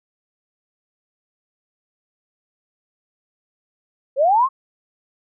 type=linear sweep; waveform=sine; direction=up; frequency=507 to 1108.7 Hz; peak=-12 dBFS; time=4.16-4.49 s; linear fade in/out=50 ms; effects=none